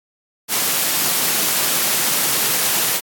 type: high-pass noise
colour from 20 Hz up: white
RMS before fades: -18 dBFS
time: 0.48-3.01 s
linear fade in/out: 50 ms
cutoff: 120 Hz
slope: 48 dB/octave
effects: AAC 64 kbps